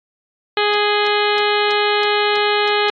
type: harmonic tone with a mistuned harmonic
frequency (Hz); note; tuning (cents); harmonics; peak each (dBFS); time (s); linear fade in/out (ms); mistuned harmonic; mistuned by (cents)
415.3; G#4; 0; 1 / 2 / 3 / 4 / 5 / 6 / 7 / 8 / 9 / 10; -18 / -21 / -23 / -24 / -25 / -26 / -26 / -27 / -28 / -28; 0.57-2.9; 2; 7; +47
effects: AAC 64 kbps